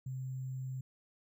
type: tone with sample-and-hold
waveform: sine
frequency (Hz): 130.7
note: C3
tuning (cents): -1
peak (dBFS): -37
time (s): 0.06-0.81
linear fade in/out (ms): 5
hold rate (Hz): 7350
effects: none